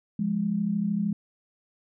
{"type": "tone pair together", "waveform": "sine", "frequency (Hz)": [175.1, 208.2], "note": ["F3", "G#3"], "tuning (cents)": [5, 5], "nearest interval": "minor third", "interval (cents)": 300, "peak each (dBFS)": [-29, -25], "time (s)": [0.19, 1.13], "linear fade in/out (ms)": 5, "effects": []}